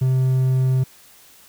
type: tone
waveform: triangle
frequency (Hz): 130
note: C3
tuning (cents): -11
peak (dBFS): -13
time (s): 0.01-0.84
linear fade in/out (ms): 10
effects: white hiss -49 dBFS RMS until 1.48 s